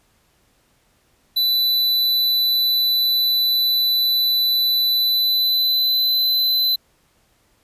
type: tone with pitch glide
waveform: square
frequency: 3986 to 4028 Hz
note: B7 to B7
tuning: +15 to +33 cents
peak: -16 dBFS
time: 1.36-6.76 s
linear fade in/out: 10 ms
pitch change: +18 cents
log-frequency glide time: 4.86-6.23 s
effects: pink hiss -61 dBFS RMS until 7.63 s + resampled to 32000 Hz